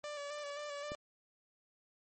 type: tone with vibrato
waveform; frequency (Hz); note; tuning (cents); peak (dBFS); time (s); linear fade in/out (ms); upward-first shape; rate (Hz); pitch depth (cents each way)
sawtooth; 582; D5; -16; -37; 0.04-0.95; 0; square; 3.8; 28
type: click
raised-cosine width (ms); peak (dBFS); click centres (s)
2; -31; 0.919
effects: MP3 32 kbps